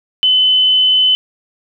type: tone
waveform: sine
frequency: 3028 Hz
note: F#7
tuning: 39 cents sharp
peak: -8 dBFS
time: 0.23-1.15 s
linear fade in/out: 0 ms
effects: none